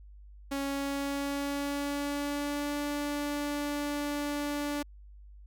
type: tone with pitch glide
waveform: sawtooth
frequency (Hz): 277.2 to 290.6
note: C#4 to D4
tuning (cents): 0 to -18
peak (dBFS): -27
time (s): 0.51-4.83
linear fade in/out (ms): 10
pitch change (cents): +82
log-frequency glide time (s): 0.63-2.75
effects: added 50 Hz sine -48 dBFS peak until 5.46 s